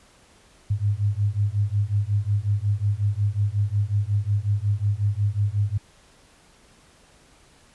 sine beating tone pair, 99.8 / 105.3 Hz, G2 / G#2, +32 / +24 cents, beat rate 5.5 Hz, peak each -23 / -23 dBFS, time 0.7-5.78 s, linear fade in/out 10 ms, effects pink hiss -55 dBFS RMS until 7.74 s + resampled to 24000 Hz

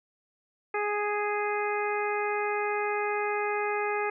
harmonic tone, 415.2 Hz, G#4, in tune, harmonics 1 / 2 / 3 / 4 / 5 / 6, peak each -30 / -32 / -35 / -37 / -36 / -38 dBFS, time 0.74-4.1 s, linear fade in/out 5 ms, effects none

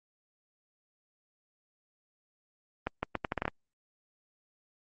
accelerating click train, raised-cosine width 0.5 ms, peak -15 dBFS, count 9, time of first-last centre 2.87-3.48 s, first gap 160 ms, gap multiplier 0.77, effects Opus 32 kbps

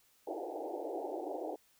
pink band-pass noise, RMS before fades -40 dBFS, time 0.27-1.56 s, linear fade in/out 5 ms, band 300 to 850 Hz, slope 96 dB/octave, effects white hiss -69 dBFS RMS until 1.79 s

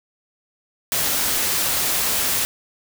white noise, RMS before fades -21 dBFS, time 0.92-2.45 s, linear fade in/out 0 ms, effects none

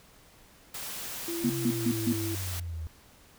white noise, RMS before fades -38 dBFS, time 0.74-2.6 s, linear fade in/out 5 ms
sine tone with pitch glide, 338.1 to 331.5 Hz, E4 to E4, +44 to +10 cents, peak -32 dBFS, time 1.28-2.35 s, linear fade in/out 2 ms, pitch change -34 cents, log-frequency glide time 1.74-2.08 s
sine exponential sweep, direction down, 138.59 to 78.4 Hz, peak -33 dBFS, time 1.44-2.87 s, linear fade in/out 0 ms
sine tone bursts, 240.1 Hz, B3, 49 cents flat, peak -23 dBFS, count 4, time 1.44-2.126 s, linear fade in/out 5 ms, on 59 ms, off 150 ms
effects pink hiss -57 dBFS RMS until 3.38 s

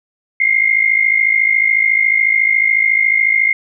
sine tone pair together, 2093 / 2147 Hz, C7 / C7, 0 / +44 cents, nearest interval unison, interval 44 cents, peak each -13 dBFS, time 0.4-3.53 s, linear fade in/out 5 ms, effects none

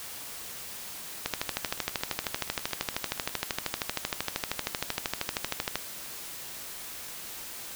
two click trains, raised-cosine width 0.2 ms, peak -10 / -23 dBFS, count 59 / 15, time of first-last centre 1.26-5.756 / 1.66-3.294 s, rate 12.9 / 8.57 Hz, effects white hiss -41 dBFS RMS until 7.75 s

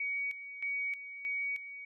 sine tone with tremolo, 2252 Hz, C#7, 27 cents sharp, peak -32 dBFS, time 0-1.85 s, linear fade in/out 5 ms, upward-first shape square, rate 1.6 Hz, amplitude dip 70%, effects none

